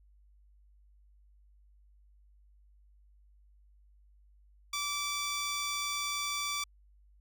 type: tone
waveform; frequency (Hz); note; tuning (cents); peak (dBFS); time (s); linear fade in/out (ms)
10% pulse; 1161; D6; -20; -24; 4.73-6.64; 5
effects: added 50 Hz sine -59 dBFS peak until 7.2 s